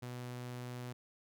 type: tone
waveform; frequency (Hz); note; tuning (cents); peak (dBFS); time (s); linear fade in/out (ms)
sawtooth; 123.47; B2; 0; -38; 0.02-0.93; 10
effects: none